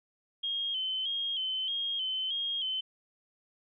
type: tone with vibrato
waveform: sine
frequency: 3154 Hz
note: G7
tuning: 10 cents sharp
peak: -30 dBFS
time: 0.43-2.81 s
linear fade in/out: 10 ms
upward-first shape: square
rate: 1.6 Hz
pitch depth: 52 cents each way
effects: none